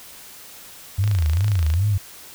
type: tone with vibrato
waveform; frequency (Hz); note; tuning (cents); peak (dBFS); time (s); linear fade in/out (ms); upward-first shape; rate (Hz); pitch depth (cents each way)
sine; 89.9; F#2; -49; -16; 0.98-1.98; 10; sine; 2.5; 280
type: click train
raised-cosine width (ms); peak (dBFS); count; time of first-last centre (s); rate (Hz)
0.2; -15; 20; 1.04-1.739; 27.2
effects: white hiss -42 dBFS RMS until 2.34 s